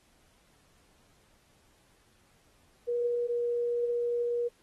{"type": "tone pair in turn", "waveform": "sine", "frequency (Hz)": [479.7, 477.7], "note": ["A#4", "A#4"], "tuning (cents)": [50, 42], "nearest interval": "unison", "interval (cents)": 8, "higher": "first", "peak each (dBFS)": -27, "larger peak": "neither", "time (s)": [[2.87, 3.28], [3.28, 4.49]], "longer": "second", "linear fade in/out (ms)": 20, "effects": ["pink hiss -66 dBFS RMS until 4.62 s", "AAC 32 kbps"]}